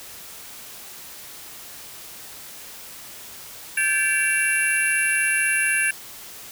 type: tone cluster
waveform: sine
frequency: 1568 / 1724 / 2318 / 2726 / 10640 Hz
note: G6 / A6 / D7 / F7 / E9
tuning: 0 / -36 / -23 / -43 / +15 cents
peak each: -25 dBFS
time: 3.77-5.91 s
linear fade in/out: 5 ms
effects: white hiss -40 dBFS RMS until 6.51 s